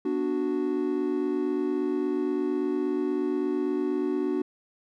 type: chord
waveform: triangle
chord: B minor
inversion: none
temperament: equal with one note detuned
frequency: 245.1 / 293.7 / 370 Hz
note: B3 / D4 / F#4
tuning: -13 / 0 / 0 cents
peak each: -31 / -26 / -26 dBFS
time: 0.05-4.42 s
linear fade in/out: 5 ms
effects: none